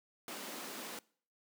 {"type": "high-pass noise", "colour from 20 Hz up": "pink", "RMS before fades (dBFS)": -45, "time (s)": [0.28, 0.99], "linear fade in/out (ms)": 2, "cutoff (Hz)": 200, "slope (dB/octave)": 48, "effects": ["noise-tail reverb RT60 0.5 s tail -23 dB re dry"]}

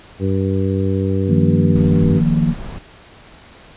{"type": "harmonic tone", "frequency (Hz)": 96.4, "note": "G2", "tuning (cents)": -28, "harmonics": [1, 2, 3, 4, 5], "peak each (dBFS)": [-18, -21, -23, -24, -25], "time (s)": [0.19, 2.22], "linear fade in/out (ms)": 50}
{"type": "chord", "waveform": "sine", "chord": "Eb suspended second", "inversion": "none", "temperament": "equal", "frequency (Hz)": [155.56, 174.61, 233.1], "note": ["Eb3", "F3", "Bb3"], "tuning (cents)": [0, 0, 0], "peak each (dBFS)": [-16, -17, -18], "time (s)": [1.28, 2.54], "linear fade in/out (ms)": 20}
{"type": "noise", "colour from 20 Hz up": "brown", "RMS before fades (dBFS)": -27, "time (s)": [1.75, 2.79], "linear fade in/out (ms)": 10}
{"effects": ["pink hiss -43 dBFS RMS until 3.76 s", "resampled to 8000 Hz"]}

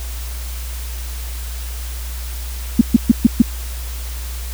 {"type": "tone bursts", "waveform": "sine", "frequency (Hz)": 233, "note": "A#3", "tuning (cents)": -1, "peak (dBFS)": -3, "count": 5, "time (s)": [2.79, 3.42], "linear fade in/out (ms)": 5, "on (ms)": 22, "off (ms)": 130, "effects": ["added 60 Hz sine -24 dBFS peak until 4.53 s", "white hiss -34 dBFS RMS until 4.53 s"]}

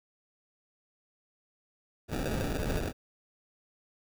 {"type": "noise with sample-and-hold", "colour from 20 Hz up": "pink", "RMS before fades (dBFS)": -32, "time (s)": [2.08, 2.93], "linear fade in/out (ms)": 50, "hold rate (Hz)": 1050, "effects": []}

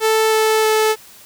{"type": "tone with pitch steps", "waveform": "sawtooth", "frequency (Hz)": [440, 437.5, 434.9], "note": ["A4", "A4", "A4"], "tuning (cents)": [0, -10, -20], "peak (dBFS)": -9, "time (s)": [0, 0.96], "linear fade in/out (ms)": 50, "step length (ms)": 320, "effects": ["white hiss -43 dBFS RMS until 1.25 s"]}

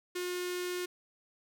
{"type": "tone with notch filter", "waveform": "sawtooth", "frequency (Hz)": 358.6, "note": "F4", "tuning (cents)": 46, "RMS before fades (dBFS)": -36, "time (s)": [0.15, 0.86], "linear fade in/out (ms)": 10, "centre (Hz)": 760, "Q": 0.79, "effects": []}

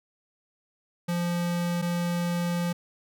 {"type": "tone pair in turn", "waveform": "square", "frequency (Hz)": [173.6, 173.6], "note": ["F3", "F3"], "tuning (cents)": [-10, -10], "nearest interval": "unison", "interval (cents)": 0, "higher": "neither", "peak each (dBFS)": -26, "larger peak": "neither", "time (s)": [[1.08, 1.82], [1.82, 2.73]], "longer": "second", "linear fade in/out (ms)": 10, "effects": []}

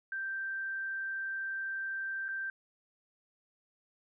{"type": "tone with dropouts", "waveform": "sine", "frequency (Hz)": 1568, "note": "G6", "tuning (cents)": 0, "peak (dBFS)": -34, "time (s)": [0.12, 2.5], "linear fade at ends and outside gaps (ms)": 2, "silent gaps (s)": [2.283, 2.287], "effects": []}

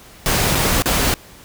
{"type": "noise with dropouts", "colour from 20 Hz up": "pink", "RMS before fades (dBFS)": -17, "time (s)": [0.26, 1.14], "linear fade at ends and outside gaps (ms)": 0, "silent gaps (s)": [[0.549, 0.553], [0.821, 0.858]], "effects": ["pink hiss -43 dBFS RMS until 1.44 s"]}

